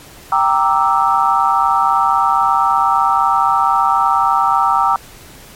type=chord; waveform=sine; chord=E half-diminished seventh; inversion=first; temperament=equal; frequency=784 / 932.3 / 1174.7 / 1318.5 Hz; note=G5 / Bb5 / D6 / E6; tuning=0 / 0 / 0 / 0 cents; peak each=-16 dBFS; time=0.32-4.96 s; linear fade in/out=2 ms; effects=pink hiss -39 dBFS RMS until 5.55 s + MP3 64 kbps